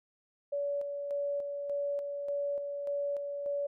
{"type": "tone with tremolo", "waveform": "sine", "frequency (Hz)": 570, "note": "C#5", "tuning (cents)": 48, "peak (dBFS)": -30, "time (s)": [0.52, 3.67], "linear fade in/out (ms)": 10, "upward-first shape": "square", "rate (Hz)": 1.7, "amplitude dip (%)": 40, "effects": []}